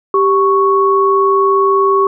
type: tone pair together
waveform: sine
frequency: 392 / 1108.7 Hz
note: G4 / C#6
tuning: 0 / 0 cents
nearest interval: octave + tritone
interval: 1800 cents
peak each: -11 dBFS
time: 0.14-2.07 s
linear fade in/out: 2 ms
effects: none